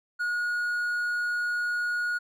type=tone; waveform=triangle; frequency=1446 Hz; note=F#6; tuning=40 cents flat; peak=-24 dBFS; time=0.19-2.19 s; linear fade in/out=20 ms; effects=none